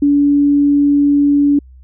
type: tone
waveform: sine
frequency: 286.6 Hz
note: D4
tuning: 42 cents flat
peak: -8 dBFS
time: 0.02-1.59 s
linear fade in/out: 5 ms
effects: added 64 Hz sine -37 dBFS peak until 1.83 s